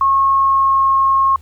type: tone with pitch glide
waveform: sine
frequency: 1088 to 1081.1 Hz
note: C#6 to C#6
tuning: -33 to -44 cents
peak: -10 dBFS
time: 0.01-1.36 s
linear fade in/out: 2 ms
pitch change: -11 cents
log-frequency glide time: 0.35-0.91 s
effects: added 78 Hz sine -38 dBFS peak until 1.41 s + pink hiss -53 dBFS RMS until 1.41 s